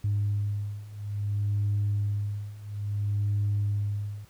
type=beating tone pair; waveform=sine; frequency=102.2 / 102.79 Hz; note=G#2 / G#2; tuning=-27 / -17 cents; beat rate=0.59 Hz; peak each=-29 / -27 dBFS; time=0.04-4.25 s; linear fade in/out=5 ms; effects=tanh soft clip ceiling -20 dBFS + pink hiss -59 dBFS RMS until 4.29 s

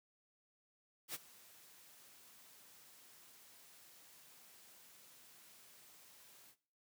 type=noise with ADSR envelope; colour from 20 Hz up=white; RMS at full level=-42 dBFS; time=1.08-6.56 s; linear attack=65 ms; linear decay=27 ms; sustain=-20 dB; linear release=69 ms; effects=noise-tail reverb RT60 0.5 s tail -19 dB re dry + high-pass 100 Hz 12 dB/octave

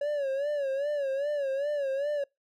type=tone with vibrato; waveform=triangle; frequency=563 Hz; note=C#5; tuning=27 cents sharp; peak=-25 dBFS; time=0.01-2.24 s; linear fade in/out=5 ms; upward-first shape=sine; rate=2.5 Hz; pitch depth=95 cents each way; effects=noise-tail reverb RT60 0.2 s tail -26 dB re dry

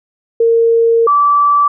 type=tone pair in turn; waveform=sine; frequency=460 / 1159.1 Hz; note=A#4 / D6; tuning=-23 / -23 cents; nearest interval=octave + major third; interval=1600 cents; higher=second; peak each=-7 dBFS; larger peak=neither; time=0.4-1.07 / 1.07-1.68 s; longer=first; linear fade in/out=5 ms; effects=none

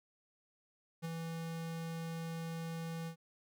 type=tone with ADSR envelope; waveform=square; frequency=164.81 Hz; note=E3; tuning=in tune; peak=-37 dBFS; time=1.02-3.16 s; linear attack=28 ms; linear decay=18 ms; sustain=-3 dB; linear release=88 ms; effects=none

